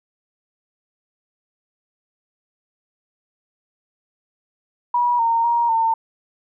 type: tone with pitch steps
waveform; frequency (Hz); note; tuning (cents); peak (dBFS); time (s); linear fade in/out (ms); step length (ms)
sine; 967 / 920 / 942 / 905; B5 / A#5 / A#5 / A5; -37 / -23 / +18 / +48; -15; 4.94-5.94; 5; 250
effects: none